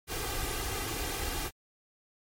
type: noise with comb filter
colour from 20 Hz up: pink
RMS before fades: -34 dBFS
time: 0.07-1.51 s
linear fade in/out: 50 ms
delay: 2.5 ms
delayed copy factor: +0.65
effects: MP3 64 kbps